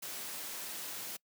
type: noise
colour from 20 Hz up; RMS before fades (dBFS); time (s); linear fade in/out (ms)
white; -42; 0.02-1.17; 10
effects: noise-tail reverb RT60 0.1 s tail -24 dB re dry + high-pass 150 Hz 12 dB/octave